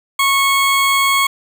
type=tone; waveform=20% pulse; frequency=1099 Hz; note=C#6; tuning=15 cents flat; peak=-7 dBFS; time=0.19-1.27 s; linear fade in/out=5 ms; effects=none